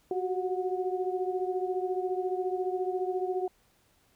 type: tone cluster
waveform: sine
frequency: 366.8 / 381.2 / 730 Hz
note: F#4 / G4 / F#5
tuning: -15 / -48 / -24 cents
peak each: -31 / -33 / -35 dBFS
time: 0.11-3.48 s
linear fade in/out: 2 ms
effects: pink hiss -67 dBFS RMS until 4.15 s

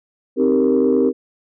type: chord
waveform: sine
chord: C minor seventh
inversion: none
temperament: equal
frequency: 261.6 / 311.1 / 392 / 466.2 Hz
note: C4 / Eb4 / G4 / Bb4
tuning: 0 / 0 / 0 / 0 cents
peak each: -16 / -20 / -17 / -17 dBFS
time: 0.36-1.13 s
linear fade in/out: 50 ms
effects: tanh soft clip ceiling -6 dBFS

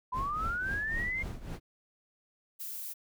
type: linear sweep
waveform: sine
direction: up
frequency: 987.8 to 2133 Hz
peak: -31 dBFS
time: 0.12-1.23 s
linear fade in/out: 10 ms
type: noise with tremolo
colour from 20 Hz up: brown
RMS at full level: -36 dBFS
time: 0.12-1.6 s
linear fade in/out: 50 ms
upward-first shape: triangle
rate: 3.7 Hz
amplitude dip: 80%
type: noise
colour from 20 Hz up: violet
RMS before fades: -40 dBFS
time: 2.59-2.94 s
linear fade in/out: 20 ms
effects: none

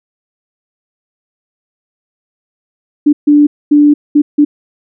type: tone bursts at uneven times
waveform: sine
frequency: 293.7 Hz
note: D4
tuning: in tune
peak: -3 dBFS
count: 5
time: 3.06-3.13 / 3.27-3.47 / 3.71-3.94 / 4.15-4.22 / 4.38-4.45 s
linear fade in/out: 10 ms
effects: none

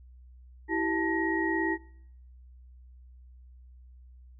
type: tone cluster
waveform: sine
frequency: 328.4 / 386 / 880 / 1890 Hz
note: E4 / G4 / A5 / A#6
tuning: -6 / -27 / 0 / +23 cents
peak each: -29 / -33 / -34 / -31 dBFS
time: 0.68-1.78 s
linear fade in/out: 50 ms
effects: noise-tail reverb RT60 0.7 s tail -24 dB re dry + added 62 Hz sine -49 dBFS peak until 4.39 s

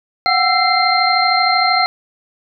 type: tone cluster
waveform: sine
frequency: 726 / 759 / 1335 / 2088 / 4170 Hz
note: F#5 / F#5 / E6 / C7 / C8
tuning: -33 / +44 / +22 / -4 / -7 cents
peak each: -18 dBFS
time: 0.26-1.86 s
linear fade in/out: 0 ms
effects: none

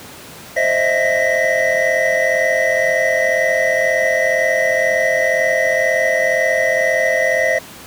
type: tone cluster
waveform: triangle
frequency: 526 / 621 / 663 / 1874 / 1994 Hz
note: C5 / D#5 / E5 / A#6 / B6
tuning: +9 / -3 / +10 / +9 / +16 cents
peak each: -18 dBFS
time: 0.56-7.59 s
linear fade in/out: 10 ms
effects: pink hiss -36 dBFS RMS until 7.86 s + high-pass 100 Hz 12 dB/octave

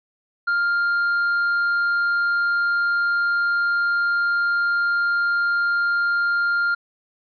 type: tone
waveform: triangle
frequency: 1400 Hz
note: F6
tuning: 4 cents sharp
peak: -16 dBFS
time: 0.47-6.75 s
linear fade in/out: 10 ms
effects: resampled to 11025 Hz

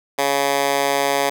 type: tone with high-pass filter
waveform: 10% pulse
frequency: 140 Hz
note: C#3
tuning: 18 cents sharp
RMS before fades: -19 dBFS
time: 0.18-1.3 s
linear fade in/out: 10 ms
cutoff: 540 Hz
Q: 0.84
effects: none

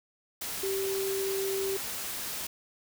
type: tone in noise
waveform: sine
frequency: 388.7 Hz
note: G4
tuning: 15 cents flat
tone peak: -29 dBFS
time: 0.63-1.77 s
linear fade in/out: 5 ms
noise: white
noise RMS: -36 dBFS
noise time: 0.41-2.47 s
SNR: +4 dB
effects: none

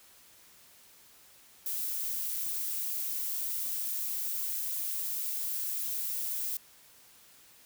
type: noise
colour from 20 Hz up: violet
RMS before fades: -34 dBFS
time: 1.66-6.57 s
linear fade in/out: 2 ms
effects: white hiss -58 dBFS RMS until 7.65 s

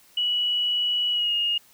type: tone with pitch glide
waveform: sine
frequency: 2936 to 2851 Hz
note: F#7 to F7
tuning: -14 to +35 cents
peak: -21 dBFS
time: 0.17-1.58 s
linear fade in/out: 5 ms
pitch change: -51 cents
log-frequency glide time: 1.1-1.34 s
effects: white hiss -56 dBFS RMS until 1.73 s

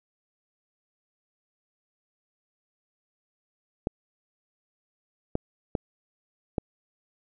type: clicks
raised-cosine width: 2 ms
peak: -12 dBFS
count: 4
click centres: 3.871 / 5.354 / 5.752 / 6.582 s
effects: none

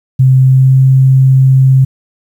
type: tone with pitch glide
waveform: sine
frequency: 130.81 to 132.41 Hz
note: C3 to C3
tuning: 0 to +21 cents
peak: -3 dBFS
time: 0.19-1.85 s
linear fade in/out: 10 ms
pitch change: +21 cents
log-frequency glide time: 0.39-0.81 s
effects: 7-bit

